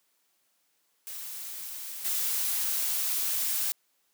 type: noise with level steps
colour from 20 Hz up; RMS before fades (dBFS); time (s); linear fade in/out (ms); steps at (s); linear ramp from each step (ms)
blue; -39 / -29; 1.07-3.72; 0; 2.04; 20
effects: white hiss -72 dBFS RMS until 4.13 s + high-pass 200 Hz 12 dB/octave